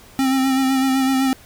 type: tone with vibrato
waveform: square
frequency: 265.1 Hz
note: C4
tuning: 23 cents sharp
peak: -16 dBFS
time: 0.19-1.33 s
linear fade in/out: 0 ms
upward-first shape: sine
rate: 7.9 Hz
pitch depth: 29 cents each way
effects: pink hiss -46 dBFS RMS until 1.45 s